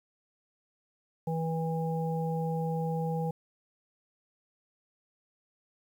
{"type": "harmonic tone", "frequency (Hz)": 162.6, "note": "E3", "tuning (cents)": -23, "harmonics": [1, 3, 5], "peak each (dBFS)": [-30, -35, -37], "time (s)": [1.27, 3.31], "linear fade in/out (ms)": 5, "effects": ["10-bit"]}